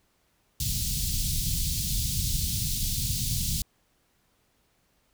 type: band-stop noise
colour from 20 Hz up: pink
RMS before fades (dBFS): -28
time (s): 0.6-3.62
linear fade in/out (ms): 2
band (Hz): 170 to 3800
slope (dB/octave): 24
effects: pink hiss -69 dBFS RMS until 5.13 s